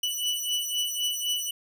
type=beating tone pair; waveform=sawtooth; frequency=2961 / 2964.9 Hz; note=F#7 / F#7; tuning=+1 / +3 cents; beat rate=3.9 Hz; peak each=-26 / -27 dBFS; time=0.03-1.51 s; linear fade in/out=5 ms; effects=none